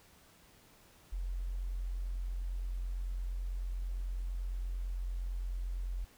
sine tone, 44.46 Hz, F1, 32 cents sharp, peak -34 dBFS, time 1.12-6.05 s, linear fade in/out 10 ms, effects pink hiss -62 dBFS RMS until 6.17 s

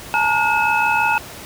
sine tone cluster, 855 / 921 / 1434 / 2585 Hz, A5 / A#5 / F6 / E7, -50 / -21 / +45 / -34 cents, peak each -20 dBFS, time 0.14-1.18 s, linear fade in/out 0 ms, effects pink hiss -35 dBFS RMS until 1.45 s + high-pass 60 Hz 12 dB/octave

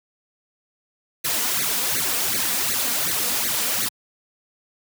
white noise with flanger, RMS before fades -23 dBFS, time 1.24-3.89 s, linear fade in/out 10 ms, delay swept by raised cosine 0.47 to 4.27 ms, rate 2.7 Hz, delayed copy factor +1, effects high-pass 100 Hz 12 dB/octave

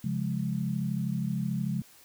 sine chord, Db major, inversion none, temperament equal with one note detuned, 135.9 / 174.61 / 207.7 Hz, Db3 / F3 / Ab3, -34 / 0 / 0 cents, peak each -32 dBFS, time 0.04-1.82 s, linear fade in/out 5 ms, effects white hiss -56 dBFS RMS until 2.04 s

